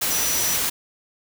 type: tone in noise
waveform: sine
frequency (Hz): 5890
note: F#8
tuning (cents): -9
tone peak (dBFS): -25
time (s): 0.1-0.57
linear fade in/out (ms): 10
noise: white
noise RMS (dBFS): -23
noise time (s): 0.01-0.7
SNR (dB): -5
effects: none